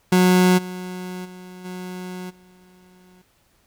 30% pulse tone with level steps, 182.5 Hz, F#3, 24 cents flat, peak -10 / -27 / -35 / -28 / -47 dBFS, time 0.12-3.22 s, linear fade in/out 5 ms, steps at 0.57 / 1.24 / 1.64 / 2.29 s, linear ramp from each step 20 ms, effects pink hiss -62 dBFS RMS until 3.66 s

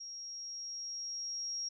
sine tone with level ramp, 5600 Hz, F8, 4 cents sharp, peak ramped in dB -43 to -35 dBFS, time 0-1.69 s, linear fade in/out 10 ms, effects none

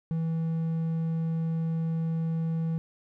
triangle tone, 163.1 Hz, E3, 18 cents flat, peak -24 dBFS, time 0.11-2.78 s, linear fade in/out 0 ms, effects none

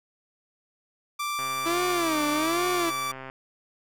sawtooth tone with pitch glide, 1174.7 to 1162.5 Hz, D6 to D6, 0 to -18 cents, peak -24 dBFS, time 1.19-3.12 s, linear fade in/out 10 ms, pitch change -18 cents, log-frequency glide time 1.49-2.78 s
click train, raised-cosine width 0.5 ms, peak -24 dBFS, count 253, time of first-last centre 1.39-3.299 s, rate 132 Hz
sawtooth tone with vibrato, 327.1 Hz, E4, 13 cents flat, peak -21 dBFS, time 1.65-2.91 s, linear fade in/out 20 ms, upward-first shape sine, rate 1.2 Hz, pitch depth 170 cents each way
effects none

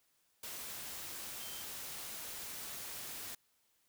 sine tone in noise, 3136 Hz, G7, in tune, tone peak -51 dBFS, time 1.4-1.62 s, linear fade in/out 5 ms, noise white, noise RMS -45 dBFS, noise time 0.43-3.35 s, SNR -9 dB, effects white hiss -75 dBFS RMS until 3.88 s

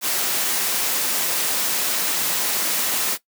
white noise, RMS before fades -22 dBFS, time 0.01-3.18 s, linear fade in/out 50 ms, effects noise-tail reverb RT60 0.1 s tail -17 dB re dry + high-pass 200 Hz 12 dB/octave

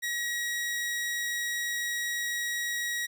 sawtooth tone, 1906 Hz, A#6, 38 cents sharp, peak -26 dBFS, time 0.02-3.07 s, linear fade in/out 20 ms, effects none

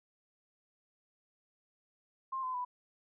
sine tone with pitch steps, 1058 / 1023.7 / 990.6 Hz, C6 / C6 / B5, +19 / -38 / +5 cents, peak -34 dBFS, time 2.32-2.65 s, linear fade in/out 10 ms, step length 110 ms, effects none

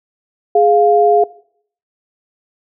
sine tone pair together, 416.2 / 700 Hz, G#4 / F5, +4 / +4 cents, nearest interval major sixth, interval 900 cents, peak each -10 dBFS, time 0.55-1.24 s, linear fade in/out 5 ms, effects noise-tail reverb RT60 0.6 s tail -21 dB re dry

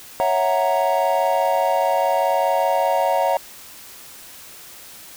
triangle chord, F# dominant seventh, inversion second, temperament equal, 554.4 / 659.3 / 740 / 932.3 Hz, C#5 / E5 / F#5 / A#5, 0 / 0 / 0 / 0 cents, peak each -20 dBFS, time 0.2-3.37 s, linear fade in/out 0 ms, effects white hiss -41 dBFS RMS until 5.16 s

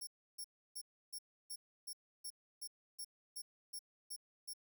10% pulse tone bursts, 5480 Hz, F8, 34 cents flat, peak -38 dBFS, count 13, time 0.01-4.536 s, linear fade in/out 10 ms, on 62 ms, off 310 ms, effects none

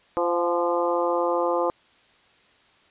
harmonic tone with a mistuned harmonic, 172.7 Hz, F3, 19 cents flat, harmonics 2 / 3 / 4 / 5 / 6 / 7, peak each -27 / -24 / -31 / -29 / -29 / -32 dBFS, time 0.17-1.7 s, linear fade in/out 0 ms, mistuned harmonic 4, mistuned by +38 cents, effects white hiss -58 dBFS RMS until 2.9 s + resampled to 8000 Hz

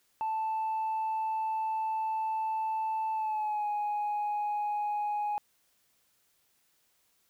sine tone with pitch glide, 880 to 833 Hz, A5 to G#5, 0 to +5 cents, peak -27 dBFS, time 0.21-5.38 s, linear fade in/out 0 ms, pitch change -95 cents, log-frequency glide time 3.13-3.67 s, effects tanh soft clip ceiling -27 dBFS + white hiss -71 dBFS RMS until 7.29 s

